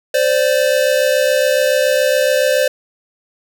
square tone pair together, 518.9 / 586 Hz, C5 / D5, -14 / -4 cents, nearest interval major second, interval 210 cents, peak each -15 / -16 dBFS, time 0.14-2.68 s, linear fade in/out 5 ms, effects none

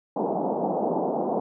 white band-pass noise, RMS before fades -26 dBFS, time 0.16-1.4 s, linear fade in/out 5 ms, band 170 to 840 Hz, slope 48 dB/octave, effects none

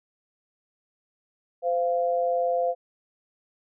sine tone pair together, 515 / 693 Hz, C5 / F5, -28 / -14 cents, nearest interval perfect fourth, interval 514 cents, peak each -24 / -25 dBFS, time 1.62-2.75 s, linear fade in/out 50 ms, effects none

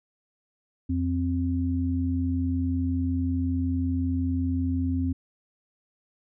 sine tone pair together, 87.3 / 261.9 Hz, F2 / C4, 0 / +2 cents, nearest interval octave + perfect fifth, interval 1902 cents, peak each -26 dBFS, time 0.89-5.13 s, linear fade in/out 10 ms, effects none

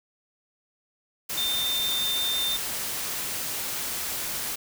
sine tone in noise, 3603 Hz, A7, 40 cents sharp, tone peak -25 dBFS, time 1.37-2.57 s, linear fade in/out 10 ms, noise white, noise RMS -31 dBFS, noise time 1.29-4.56 s, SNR +3 dB, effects none

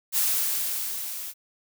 blue noise with level ramp, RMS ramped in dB -22 to -36 dBFS, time 0.12-1.34 s, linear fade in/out 50 ms, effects none

